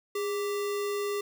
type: tone with sample-and-hold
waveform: sine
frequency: 409.1 Hz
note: G#4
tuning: 26 cents flat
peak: -28 dBFS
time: 0.15-1.21 s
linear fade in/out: 5 ms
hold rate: 1575 Hz
effects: none